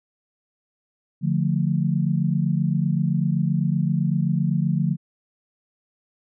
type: chord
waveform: sine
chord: D minor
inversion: none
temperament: equal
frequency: 146.83 / 174.61 / 220 Hz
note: D3 / F3 / A3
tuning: 0 / 0 / 0 cents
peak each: -22 / -22 / -27 dBFS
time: 1.21-4.97 s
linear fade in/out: 50 ms
effects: none